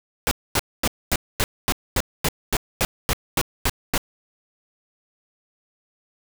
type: noise bursts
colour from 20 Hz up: pink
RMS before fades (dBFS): -20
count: 14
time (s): 0.27-3.978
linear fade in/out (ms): 0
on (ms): 42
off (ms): 240
effects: none